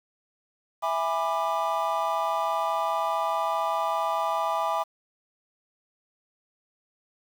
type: chord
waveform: triangle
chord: E dominant seventh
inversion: none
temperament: just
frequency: 659.3 / 824.1 / 988.9 / 1186.7 Hz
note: E5 / G#5 / B5 / D6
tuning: 0 / -14 / +2 / +18 cents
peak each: -28 dBFS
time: 0.82-4.84 s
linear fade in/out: 20 ms
effects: 8-bit